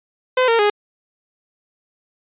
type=tone with pitch steps; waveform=sawtooth; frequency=510 / 459.6 / 414.2 Hz; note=C5 / A#4 / G#4; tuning=-44 / -25 / -5 cents; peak=-9 dBFS; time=0.37-0.7 s; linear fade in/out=5 ms; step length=110 ms; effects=resampled to 8000 Hz